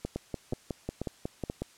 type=two click trains; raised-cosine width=2 ms; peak=-19 / -19 dBFS; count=4 / 9; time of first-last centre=0.05-1.499 / 0.16-1.62 s; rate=2.07 / 5.48 Hz; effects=white hiss -58 dBFS RMS until 1.77 s + low-pass 9000 Hz 12 dB/octave